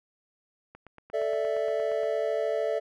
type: click train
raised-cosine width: 0.5 ms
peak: -32 dBFS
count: 12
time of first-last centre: 0.75-2.034 s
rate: 8.57 Hz
type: chord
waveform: triangle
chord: A suspended fourth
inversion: none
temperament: just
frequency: 440 / 586.7 / 660 Hz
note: A4 / D5 / E5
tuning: 0 / -2 / +2 cents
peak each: -28 dBFS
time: 1.13-2.8 s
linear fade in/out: 20 ms
effects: none